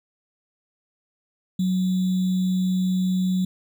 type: tone with sample-and-hold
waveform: sine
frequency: 185 Hz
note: F#3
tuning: in tune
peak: -19 dBFS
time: 1.59-3.45 s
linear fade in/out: 5 ms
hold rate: 3675 Hz
effects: none